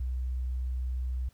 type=tone; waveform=sine; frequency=63 Hz; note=B1; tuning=35 cents sharp; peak=-29 dBFS; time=0-1.29 s; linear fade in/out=5 ms; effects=pink hiss -66 dBFS RMS until 1.33 s

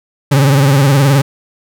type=tone with vibrato; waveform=40% pulse; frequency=138.59 Hz; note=C#3; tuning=in tune; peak=-6 dBFS; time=0.31-1.22 s; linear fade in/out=10 ms; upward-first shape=triangle; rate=19 Hz; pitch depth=110 cents each way; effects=none

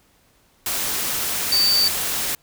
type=tone in noise; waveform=sine; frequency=4598 Hz; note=D8; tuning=37 cents flat; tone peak=-15 dBFS; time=1.52-1.88 s; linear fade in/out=2 ms; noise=white; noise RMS=-24 dBFS; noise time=0.66-2.35 s; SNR=+6 dB; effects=pink hiss -59 dBFS RMS until 2.42 s

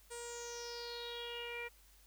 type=tone with low-pass filter sweep; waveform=sawtooth; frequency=474.7 Hz; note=A#4; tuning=31 cents sharp; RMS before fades=-45 dBFS; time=0.1-1.69 s; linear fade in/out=20 ms; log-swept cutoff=8800 to 2200 Hz; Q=7.6; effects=added 50 Hz sine -64 dBFS peak until 2.06 s + white hiss -66 dBFS RMS until 2.06 s

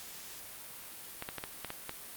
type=clicks; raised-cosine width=0.3 ms; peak=-21 dBFS; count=7; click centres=1.224 / 1.289 / 1.383 / 1.439 / 1.647 / 1.704 / 1.894 s; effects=white hiss -47 dBFS RMS until 2.16 s + Opus 48 kbps

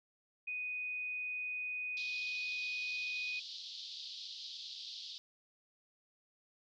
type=tone; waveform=sine; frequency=2489 Hz; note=D#7; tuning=in tune; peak=-37 dBFS; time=0.47-3.4 s; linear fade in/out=10 ms
type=band-pass noise; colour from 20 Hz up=white; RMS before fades=-47 dBFS; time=1.97-5.18 s; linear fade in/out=0 ms; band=3300 to 4800 Hz; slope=48 dB/octave
effects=none

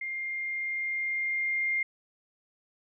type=tone with level ramp; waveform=sine; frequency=2113 Hz; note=C7; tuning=16 cents sharp; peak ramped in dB=-32 to -25 dBFS; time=0.01-1.83 s; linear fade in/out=5 ms; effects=none

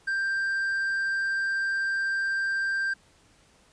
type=tone; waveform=triangle; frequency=1579 Hz; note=G6; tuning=12 cents sharp; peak=-23 dBFS; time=0.07-2.94 s; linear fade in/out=10 ms; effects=pink hiss -60 dBFS RMS until 3.72 s + resampled to 22050 Hz

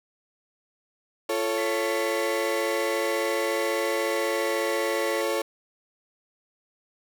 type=chord; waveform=35% pulse; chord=F augmented; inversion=none; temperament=equal with one note detuned; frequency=343.6 / 440 / 554.4 Hz; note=F4 / A4 / C#5; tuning=-28 / 0 / 0 cents; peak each=-29 / -27 / -26 dBFS; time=1.29-5.42 s; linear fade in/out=5 ms
type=tone with pitch glide; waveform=sine; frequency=1994 to 1972.2 Hz; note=B6 to B6; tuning=+16 to -3 cents; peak=-34 dBFS; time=1.58-5.21 s; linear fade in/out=0 ms; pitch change=-19 cents; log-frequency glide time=4.02-4.49 s
effects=none

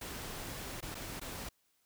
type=noise with dropouts; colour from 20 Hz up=pink; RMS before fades=-43 dBFS; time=0.01-1.49 s; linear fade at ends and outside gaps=5 ms; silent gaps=0.807-0.825 / 0.946-0.951 / 1.198-1.213 s; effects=white hiss -75 dBFS RMS until 1.85 s

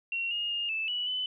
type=tone with pitch steps; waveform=sine; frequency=2738 / 2850 / 2832 / 2632 / 2946 / 3012 Hz; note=F7 / F7 / F7 / E7 / F#7 / F#7; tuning=-35 / +34 / +23 / -3 / -8 / +30 cents; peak=-29 dBFS; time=0.12-1.26 s; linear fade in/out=2 ms; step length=190 ms; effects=none

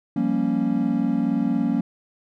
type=chord; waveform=triangle; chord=G half-diminished seventh; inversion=third; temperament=equal; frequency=174.61 / 196 / 233.1 / 277.2 Hz; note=F3 / G3 / Bb3 / Db4; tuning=0 / 0 / 0 / 0 cents; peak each=-26 / -25 / -21 / -22 dBFS; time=0.16-1.81 s; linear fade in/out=5 ms; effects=none

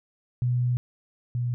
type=tone pair in turn; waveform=sine; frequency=123.3 / 121.74 Hz; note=B2 / B2; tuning=-2 / -24 cents; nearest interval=unison; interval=22 cents; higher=first; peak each=-21 / -24 dBFS; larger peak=first; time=0.42-0.77 / 1.35-1.54 s; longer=first; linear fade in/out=0 ms; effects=none

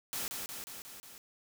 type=noise with echo; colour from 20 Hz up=white; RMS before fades=-37 dBFS; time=0.13-0.28 s; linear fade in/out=0 ms; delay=180 ms; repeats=5; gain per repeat=-3 dB; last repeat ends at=1.18 s; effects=none

